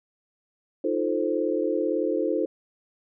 sine chord, F dominant seventh, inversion third, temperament equal, 311.1 / 349.2 / 440 / 523.3 Hz, Eb4 / F4 / A4 / C5, 0 / 0 / 0 / 0 cents, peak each -28 dBFS, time 0.84-2.46 s, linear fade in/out 5 ms, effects none

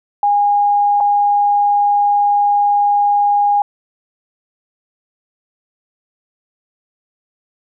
sine tone with dropouts, 818 Hz, G#5, 26 cents flat, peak -10 dBFS, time 0.23-3.62 s, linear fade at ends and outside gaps 2 ms, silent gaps 1.003-1.007 s, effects none

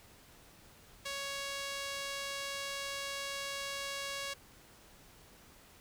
sawtooth tone with band-pass filter, 556 Hz, C#5, 5 cents sharp, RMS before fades -40 dBFS, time 1.05-4.34 s, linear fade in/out 10 ms, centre 4400 Hz, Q 0.64, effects pink hiss -59 dBFS RMS until 5.8 s

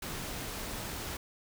pink noise, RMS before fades -39 dBFS, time 0.02-1.17 s, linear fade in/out 5 ms, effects none

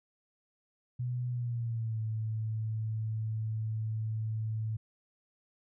sine tone with pitch glide, 123.4 to 109.94 Hz, B2 to A2, -1 to -1 cents, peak -31 dBFS, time 0.99-4.77 s, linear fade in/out 10 ms, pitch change -200 cents, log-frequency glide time 1.29-2 s, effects none

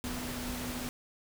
sine tone in noise, 246.9 Hz, B3, in tune, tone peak -39 dBFS, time 0.04-0.89 s, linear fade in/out 0 ms, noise pink, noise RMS -39 dBFS, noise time 0.04-0.89 s, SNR -3 dB, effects none

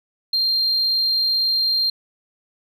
sine tone, 4186 Hz, C8, in tune, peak -15 dBFS, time 0.33-1.9 s, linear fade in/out 5 ms, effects tanh soft clip ceiling -14 dBFS

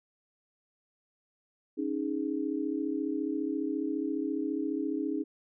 sine chord, C# suspended second, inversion none, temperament just, 277.2 / 311.8 / 415.8 Hz, C#4 / D#4 / G#4, 0 / +4 / +2 cents, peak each -33 / -32 / -37 dBFS, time 1.77-5.24 s, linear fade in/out 20 ms, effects none

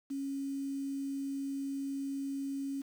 sine tone with quantisation, 275.2 Hz, C#4, 12 cents flat, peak -34 dBFS, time 0.1-2.82 s, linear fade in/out 10 ms, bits 9, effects none

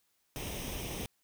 pink noise with comb filter, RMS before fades -39 dBFS, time 0.36-1.06 s, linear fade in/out 0 ms, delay 0.34 ms, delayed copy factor +0.65, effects white hiss -75 dBFS RMS until 1.23 s

